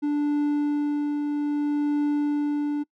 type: tone with tremolo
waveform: triangle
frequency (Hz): 293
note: D4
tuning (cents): -4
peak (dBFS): -18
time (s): 0.02-2.84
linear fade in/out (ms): 20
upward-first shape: triangle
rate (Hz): 0.62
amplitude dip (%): 35
effects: noise-tail reverb RT60 0.1 s tail -25 dB re dry